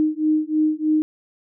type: beating tone pair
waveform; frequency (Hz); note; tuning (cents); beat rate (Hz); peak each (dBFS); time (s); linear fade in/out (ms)
sine; 307.4 / 310.6; D#4 / D#4; -21 / -3; 3.2; -20; 0-1.02; 0
effects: none